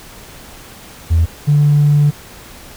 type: tone pair in turn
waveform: triangle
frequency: 82.41 / 146.51 Hz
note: E2 / D3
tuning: 0 / -4 cents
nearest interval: minor seventh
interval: 996 cents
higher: second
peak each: -5 / -4 dBFS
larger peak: second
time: 1.1-1.26 / 1.47-2.11 s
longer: second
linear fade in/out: 20 ms
effects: tanh soft clip ceiling -5 dBFS + pink hiss -37 dBFS RMS until 2.76 s